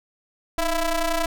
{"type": "ring-modulated tone", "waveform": "sawtooth", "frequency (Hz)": 329.6, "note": "E4", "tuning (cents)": 0, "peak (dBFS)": -14, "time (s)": [0.58, 1.26], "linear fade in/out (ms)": 2, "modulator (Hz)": 345, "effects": []}